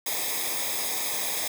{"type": "noise with comb filter", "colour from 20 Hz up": "white", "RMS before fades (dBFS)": -29, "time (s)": [0.06, 1.48], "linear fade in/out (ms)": 5, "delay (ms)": 0.69, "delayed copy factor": -0.75, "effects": []}